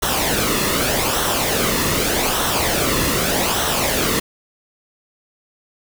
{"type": "noise with flanger", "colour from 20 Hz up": "pink", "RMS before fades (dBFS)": -19, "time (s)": [0.02, 4.2], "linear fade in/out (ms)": 10, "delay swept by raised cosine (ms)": [0.42, 1.32], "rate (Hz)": 0.83, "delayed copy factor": -0.55, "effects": []}